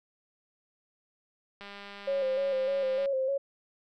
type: click train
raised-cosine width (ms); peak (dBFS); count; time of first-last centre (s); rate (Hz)
0.3; -29; 292; 1.61-3.058; 201
type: tone with vibrato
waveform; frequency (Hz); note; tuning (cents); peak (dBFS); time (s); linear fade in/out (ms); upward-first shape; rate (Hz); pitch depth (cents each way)
sine; 539; C#5; -49; -26; 2.07-3.38; 10; square; 3.3; 44
effects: none